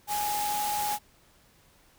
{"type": "tone in noise", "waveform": "sine", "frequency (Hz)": 832, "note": "G#5", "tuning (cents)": 3, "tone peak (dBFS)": -28, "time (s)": [0.07, 0.99], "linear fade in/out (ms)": 50, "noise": "white", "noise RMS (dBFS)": -34, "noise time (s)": [0.07, 0.99], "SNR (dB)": 3, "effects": ["pink hiss -61 dBFS RMS until 1.98 s"]}